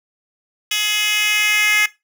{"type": "tone with high-pass filter sweep", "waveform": "10% pulse", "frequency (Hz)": 421.7, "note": "G#4", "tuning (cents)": 26, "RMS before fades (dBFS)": -17, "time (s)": [0.71, 1.86], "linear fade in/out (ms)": 5, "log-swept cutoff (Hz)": [3200, 2100], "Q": 2.7, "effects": ["noise-tail reverb RT60 0.2 s tail -17 dB re dry"]}